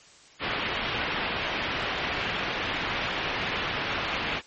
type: low-pass noise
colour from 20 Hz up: white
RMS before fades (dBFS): -30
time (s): 0.39-4.42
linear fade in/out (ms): 50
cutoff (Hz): 3100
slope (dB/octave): 24
effects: white hiss -53 dBFS RMS until 4.46 s + MP3 32 kbps